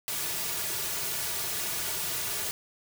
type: noise with comb filter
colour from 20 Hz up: white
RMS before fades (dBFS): -32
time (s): 0.08-2.51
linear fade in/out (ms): 0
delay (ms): 3.8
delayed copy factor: -0.8
effects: none